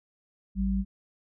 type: tone pair together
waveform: sine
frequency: 54.38 / 193.8 Hz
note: A1 / G3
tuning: -20 / -20 cents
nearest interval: octave + minor seventh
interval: 2200 cents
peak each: -28 / -26 dBFS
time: 0.55-0.85 s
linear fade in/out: 50 ms
effects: none